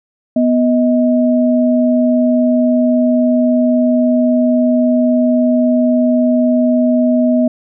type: tone pair together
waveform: sine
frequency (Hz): 246.3 / 630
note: B3 / D#5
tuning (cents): -5 / +21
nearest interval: octave + major third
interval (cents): 1626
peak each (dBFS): -10 / -15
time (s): 0.36-7.48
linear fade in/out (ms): 5
effects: none